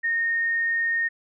sine tone, 1844 Hz, A#6, 19 cents flat, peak -21 dBFS, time 0.03-1.09 s, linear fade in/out 20 ms, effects none

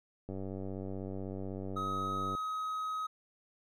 click train, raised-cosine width 2 ms, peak -28 dBFS, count 199, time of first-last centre 0.29-2.35 s, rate 96.1 Hz
triangle tone, 1267 Hz, D#6, 31 cents sharp, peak -32 dBFS, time 1.76-3.07 s, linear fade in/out 10 ms
effects none

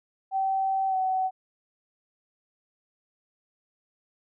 sine tone with pitch glide, 771 to 753.8 Hz, G5 to F#5, -29 to +32 cents, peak -23 dBFS, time 0.31-1.31 s, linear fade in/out 50 ms, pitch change -39 cents, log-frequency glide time 0.88-0.96 s, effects none

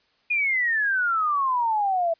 sine exponential sweep, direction down, 2472 to 651 Hz, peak -20 dBFS, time 0.3-2.14 s, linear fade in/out 10 ms, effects white hiss -65 dBFS RMS until 2.19 s + resampled to 11025 Hz

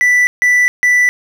triangle tone bursts, 1975.5 Hz, B6, in tune, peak -6 dBFS, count 3, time 0.01-1.09 s, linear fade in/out 0 ms, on 260 ms, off 150 ms, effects none

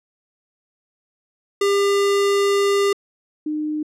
square / sine tone pair in turn, 400.4 / 304.4 Hz, G4 / D#4, +37 / -38 cents, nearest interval perfect fourth, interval 475 cents, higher first, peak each -16 / -21 dBFS, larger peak first, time 1.61-2.93 / 3.46-3.83 s, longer first, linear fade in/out 5 ms, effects low-pass 9000 Hz 12 dB/octave

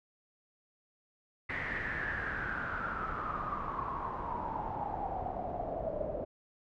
pink noise with low-pass filter sweep, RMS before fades -37 dBFS, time 1.49-6.25 s, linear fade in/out 10 ms, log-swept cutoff 2000 to 580 Hz, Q 9.2, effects none

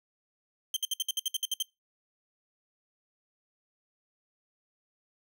sawtooth tone bursts, 3136 Hz, G7, in tune, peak -24 dBFS, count 11, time 0.74-1.625 s, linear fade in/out 2 ms, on 25 ms, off 61 ms, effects noise-tail reverb RT60 0.2 s tail -22 dB re dry

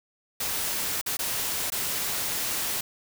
white noise with dropouts, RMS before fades -29 dBFS, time 0.4-2.81 s, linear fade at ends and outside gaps 5 ms, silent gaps 1.014-1.061 / 1.17-1.19 / 1.702-1.72 s, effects none

